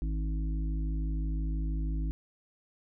harmonic tone, 53 Hz, G#1, 36 cents sharp, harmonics 1 / 3 / 5 / 6, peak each -29 / -39 / -43 / -45 dBFS, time 0.02-2.11 s, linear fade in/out 0 ms, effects none

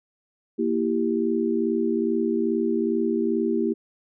sine chord, E diminished, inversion second, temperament equal, 233.1 / 329.6 / 392 Hz, Bb3 / E4 / G4, 0 / 0 / 0 cents, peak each -25 dBFS, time 0.58-3.74 s, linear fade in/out 20 ms, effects none

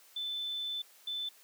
sine tone bursts at uneven times, 3520 Hz, A7, in tune, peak -34 dBFS, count 2, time 0.16-0.82 / 1.07-1.29 s, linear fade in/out 5 ms, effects white hiss -60 dBFS RMS until 1.43 s + high-pass 400 Hz 12 dB/octave

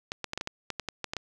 clicks, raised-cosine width 0.2 ms, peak -15 dBFS, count 12, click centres 0.119 / 0.243 / 0.334 / 0.376 / 0.411 / 0.474 / 0.703 / 0.797 / 0.887 / 1.043 / 1.135 / 1.167 s, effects none

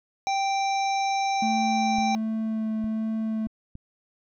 harmonic tone, 784 Hz, G5, in tune, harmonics 1 / 3 / 5 / 7 / 8, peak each -23 / -33 / -37 / -40 / -41 dBFS, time 0.27-2.15 s, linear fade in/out 0 ms
triangle tone with vibrato, 220 Hz, A3, in tune, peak -23 dBFS, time 1.42-3.47 s, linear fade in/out 5 ms, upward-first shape sine, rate 1.3 Hz, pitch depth 9 cents each way
clicks, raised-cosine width 5 ms, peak -28 dBFS, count 4, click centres 1.985 / 2.842 / 3.469 / 3.754 s
effects none

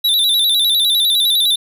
square tone with vibrato, 3729 Hz, A#7, in tune, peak -12 dBFS, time 0.04-1.56 s, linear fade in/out 10 ms, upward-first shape square, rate 9.9 Hz, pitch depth 78 cents each way, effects none

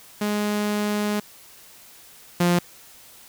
sawtooth tone pair in turn, 208.3 / 175.16 Hz, G#3 / F3, +5 / +5 cents, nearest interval minor third, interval 300 cents, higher first, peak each -18 / -13 dBFS, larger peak second, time 0.21-1.2 / 2.4-2.59 s, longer first, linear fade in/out 5 ms, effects white hiss -48 dBFS RMS until 3.28 s

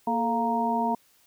harmonic tone with a mistuned harmonic, 233.1 Hz, A#3, in tune, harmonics 1 / 2 / 3 / 4, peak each -28 / -34 / -29 / -26 dBFS, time 0.07-0.95 s, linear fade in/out 5 ms, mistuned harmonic 2, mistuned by -110 cents, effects white hiss -62 dBFS RMS until 1.26 s

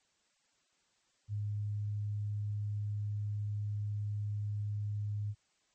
sine tone, 103.83 Hz, G#2, in tune, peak -33 dBFS, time 1.28-5.35 s, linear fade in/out 50 ms, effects white hiss -74 dBFS RMS until 5.74 s + MP3 32 kbps

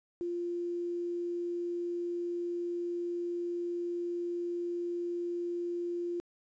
sine tone with quantisation, 347.6 Hz, F4, 8 cents flat, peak -32 dBFS, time 0.21-6.2 s, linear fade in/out 0 ms, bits 10, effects resampled to 16000 Hz

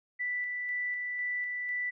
sine tone with tremolo, 1975.5 Hz, B6, in tune, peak -30 dBFS, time 0.19-1.91 s, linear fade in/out 20 ms, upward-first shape square, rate 2 Hz, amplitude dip 25%, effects none

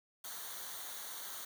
white noise with comb filter, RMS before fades -45 dBFS, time 0.24-1.45 s, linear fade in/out 5 ms, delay 0.39 ms, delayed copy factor -0.7, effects none

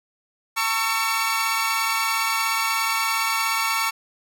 sawtooth tone cluster, 900 / 1109 / 1342 / 2255 Hz, A5 / C#6 / E6 / C#7, +39 / 0 / +31 / +29 cents, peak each -23 dBFS, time 0.56-3.91 s, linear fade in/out 20 ms, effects none

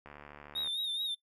click train, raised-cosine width 0.5 ms, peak -33 dBFS, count 46, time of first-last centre 0.06-0.674 s, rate 73.3 Hz
triangle tone with vibrato, 3683 Hz, A#7, 22 cents flat, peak -31 dBFS, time 0.55-1.15 s, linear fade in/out 10 ms, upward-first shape sine, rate 4.7 Hz, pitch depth 67 cents each way
effects noise-tail reverb RT60 0.1 s tail -17 dB re dry

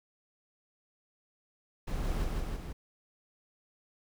brown noise with echo, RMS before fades -34 dBFS, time 1.87-2.25 s, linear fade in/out 10 ms, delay 160 ms, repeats 3, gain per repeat -2 dB, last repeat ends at 2.73 s, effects none

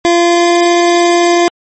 25% pulse tone with pitch glide, 343.9 to 346.1 Hz, F4 to F4, -27 to -16 cents, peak -3 dBFS, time 0.05-1.48 s, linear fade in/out 0 ms, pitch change +11 cents, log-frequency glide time 0.16-0.63 s, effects MP3 32 kbps

